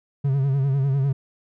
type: tone with vibrato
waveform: triangle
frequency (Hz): 136.8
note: C#3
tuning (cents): -23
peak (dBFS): -16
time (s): 0.24-1.13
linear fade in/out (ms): 10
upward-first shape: sine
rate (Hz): 10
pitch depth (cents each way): 68
effects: none